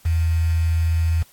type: tone with quantisation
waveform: sine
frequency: 82.2 Hz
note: E2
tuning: 4 cents flat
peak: -16 dBFS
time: 0.05-1.23 s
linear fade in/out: 10 ms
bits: 6
effects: white hiss -53 dBFS RMS until 1.32 s + AAC 64 kbps